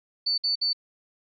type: tone bursts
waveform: sine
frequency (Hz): 4500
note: C#8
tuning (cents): +25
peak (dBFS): -22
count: 3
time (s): 0.26-0.732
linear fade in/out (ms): 10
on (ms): 120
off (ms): 56
effects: none